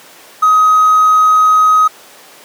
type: tone with hard clipping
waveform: triangle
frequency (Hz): 1261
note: D#6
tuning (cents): +23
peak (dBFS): -6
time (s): 0.42-1.88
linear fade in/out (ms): 10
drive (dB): 4
effects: pink hiss -38 dBFS RMS until 2.44 s + high-pass 400 Hz 12 dB/octave